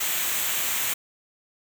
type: noise with comb filter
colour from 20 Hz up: white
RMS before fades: -26 dBFS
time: 0-0.94 s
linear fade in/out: 10 ms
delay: 0.2 ms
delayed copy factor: -0.55
effects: none